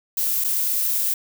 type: noise with dropouts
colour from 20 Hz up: violet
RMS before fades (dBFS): -22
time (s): 0.17-1.14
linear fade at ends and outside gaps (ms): 5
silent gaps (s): 0.441-0.444
effects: none